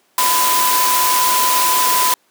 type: tone in noise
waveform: sine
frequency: 1003 Hz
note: B5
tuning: 26 cents sharp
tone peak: -15 dBFS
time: 0.18-2.14 s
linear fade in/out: 2 ms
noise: white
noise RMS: -17 dBFS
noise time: 0.18-2.14 s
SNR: -1 dB
effects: pink hiss -58 dBFS RMS until 2.3 s + high-pass 300 Hz 12 dB/octave